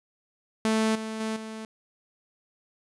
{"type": "tone with level steps", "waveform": "sawtooth", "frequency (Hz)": 220, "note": "A3", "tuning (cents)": 0, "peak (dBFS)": [-18, -28, -24, -32], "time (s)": [0.65, 1.65], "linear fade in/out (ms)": 0, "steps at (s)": [0.95, 1.2, 1.36], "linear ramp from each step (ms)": 5, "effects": ["resampled to 24000 Hz"]}